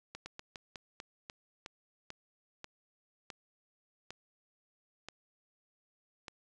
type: slowing click train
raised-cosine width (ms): 0.2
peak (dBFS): -26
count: 14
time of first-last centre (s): 0.15-6.282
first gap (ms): 110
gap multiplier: 1.22
effects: resampled to 24000 Hz